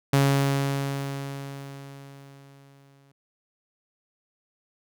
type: tone with exponential decay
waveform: sawtooth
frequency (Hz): 138.59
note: C#3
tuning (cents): 0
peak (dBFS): -13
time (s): 0.13-3.12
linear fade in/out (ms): 5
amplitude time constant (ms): 650
effects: none